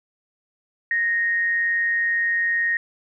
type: tone with amplitude modulation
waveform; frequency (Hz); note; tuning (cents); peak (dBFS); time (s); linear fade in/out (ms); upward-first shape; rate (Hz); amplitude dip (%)
sine; 1861; A#6; -3; -17; 0.91-2.77; 2; sine; 181; 35
effects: none